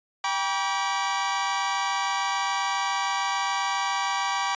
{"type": "tone cluster", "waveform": "sawtooth", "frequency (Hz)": [789, 963, 1150], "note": ["G5", "B5", "D6"], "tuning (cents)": [11, -44, -37], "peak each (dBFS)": -25, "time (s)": [0.24, 4.55], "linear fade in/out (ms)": 2, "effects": ["resampled to 16000 Hz"]}